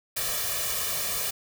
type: noise with comb filter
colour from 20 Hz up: white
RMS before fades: -29 dBFS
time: 0.16-1.31 s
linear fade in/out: 10 ms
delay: 1.7 ms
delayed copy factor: +0.85
effects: none